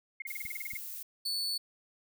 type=tone bursts; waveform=sine; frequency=2136 Hz; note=C7; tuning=35 cents sharp; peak=-35 dBFS; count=12; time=0.2-0.771 s; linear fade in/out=5 ms; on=21 ms; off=29 ms
type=noise; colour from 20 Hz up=violet; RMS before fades=-42 dBFS; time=0.27-1.03 s; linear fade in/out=5 ms
type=clicks; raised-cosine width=5 ms; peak=-39 dBFS; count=2; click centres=0.452 / 0.735 s
type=tone; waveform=40% pulse; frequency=4453 Hz; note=C#8; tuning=7 cents sharp; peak=-30 dBFS; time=1.25-1.58 s; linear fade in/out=10 ms
effects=none